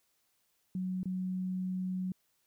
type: tone with dropouts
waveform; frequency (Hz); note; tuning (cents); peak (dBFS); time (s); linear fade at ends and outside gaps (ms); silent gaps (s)
sine; 185; F#3; 0; -32; 0.75-2.12; 2; 1.032-1.056
effects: white hiss -75 dBFS RMS until 2.46 s